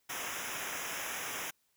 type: noise with comb filter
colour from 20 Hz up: pink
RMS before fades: -39 dBFS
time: 0.09-1.51 s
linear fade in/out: 10 ms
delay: 0.23 ms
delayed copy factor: -1
effects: white hiss -75 dBFS RMS until 1.76 s